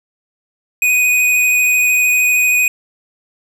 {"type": "tone with vibrato", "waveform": "square", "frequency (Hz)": 2489, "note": "D#7", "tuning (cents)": 0, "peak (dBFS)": -11, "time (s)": [0.82, 2.68], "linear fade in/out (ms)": 2, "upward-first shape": "sine", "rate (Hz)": 13, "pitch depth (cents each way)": 12, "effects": []}